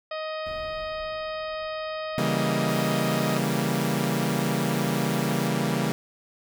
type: harmonic tone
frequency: 626 Hz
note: D#5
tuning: 10 cents sharp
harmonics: 1 / 2 / 3 / 4 / 5 / 6 / 7 / 8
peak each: -31 / -36 / -41 / -43 / -45 / -46 / -50 / -47 dBFS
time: 0.11-3.38 s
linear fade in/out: 5 ms
type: noise with exponential decay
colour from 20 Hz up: brown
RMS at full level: -41 dBFS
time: 0.46-3.45 s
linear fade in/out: 1 ms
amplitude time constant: 650 ms
type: chord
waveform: sawtooth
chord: C# diminished seventh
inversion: none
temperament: equal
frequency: 138.59 / 164.81 / 196 / 233.1 Hz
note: C#3 / E3 / G3 / Bb3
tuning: 0 / 0 / 0 / 0 cents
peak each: -25 dBFS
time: 2.18-5.92 s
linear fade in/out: 0 ms
type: noise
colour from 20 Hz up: white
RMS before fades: -42 dBFS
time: 2.68-5.48 s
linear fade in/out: 10 ms
effects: none